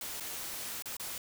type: noise with dropouts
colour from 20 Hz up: white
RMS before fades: -40 dBFS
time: 0.01-1.18 s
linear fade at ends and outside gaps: 2 ms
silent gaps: 0.2-0.206 / 0.823-0.857 / 0.968-0.997 s
effects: none